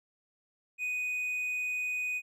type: tone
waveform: triangle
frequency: 2489 Hz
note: D#7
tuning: in tune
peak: -29 dBFS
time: 0.78-2.22 s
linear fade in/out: 50 ms
effects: none